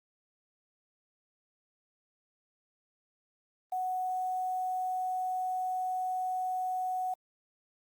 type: tone with quantisation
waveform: sine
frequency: 740 Hz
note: F#5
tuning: in tune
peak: -30 dBFS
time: 3.72-7.14 s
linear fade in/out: 5 ms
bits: 9
effects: Opus 32 kbps